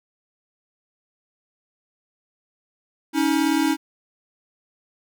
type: tone pair together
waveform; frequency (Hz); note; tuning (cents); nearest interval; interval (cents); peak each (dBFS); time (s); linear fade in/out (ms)
square; 280 / 318.3; C#4 / D#4; +18 / +39; major second; 221; -22 / -21; 3.13-3.77; 50
effects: none